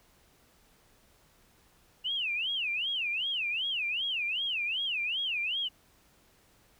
sine tone with vibrato, 2794 Hz, F7, in tune, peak -29 dBFS, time 2.04-5.69 s, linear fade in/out 20 ms, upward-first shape sine, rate 2.6 Hz, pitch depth 290 cents each way, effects pink hiss -64 dBFS RMS until 6.79 s

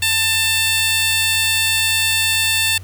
15% pulse tone with high-pass filter, 891 Hz, A5, 22 cents sharp, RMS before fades -17 dBFS, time 0.02-2.78 s, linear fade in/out 5 ms, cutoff 2800 Hz, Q 0.78, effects added 93 Hz sine -32 dBFS peak until 2.83 s + pink hiss -47 dBFS RMS until 2.83 s

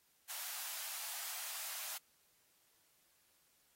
white high-pass noise, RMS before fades -44 dBFS, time 0.29-1.98 s, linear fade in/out 10 ms, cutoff 640 Hz, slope 48 dB/octave, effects white hiss -73 dBFS RMS until 3.75 s + AAC 48 kbps

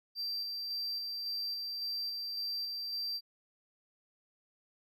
triangle tone with tremolo, 4699 Hz, D8, in tune, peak -33 dBFS, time 0.15-3.21 s, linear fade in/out 50 ms, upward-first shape square, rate 1.8 Hz, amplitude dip 25%, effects none

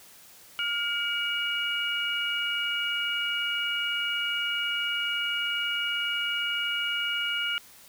sine tone cluster, 1410 / 2286 / 2876 Hz, F6 / D7 / F#7, +16 / -47 / -50 cents, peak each -31 / -33 / -29 dBFS, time 0.59-7.58 s, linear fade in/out 0 ms, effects white hiss -52 dBFS RMS until 7.88 s

